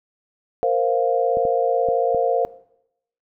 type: chord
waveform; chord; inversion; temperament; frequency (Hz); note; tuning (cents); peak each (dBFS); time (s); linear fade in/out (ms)
sine; Bb suspended second; none; just; 466.2 / 524.4 / 699.2; Bb4 / C5 / F5; 0 / +4 / +2; -21; 0.63-2.45; 0
type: clicks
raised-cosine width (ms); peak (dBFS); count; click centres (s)
2; -19; 4; 1.371 / 1.452 / 1.887 / 2.147
effects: noise-tail reverb RT60 0.8 s tail -20 dB re dry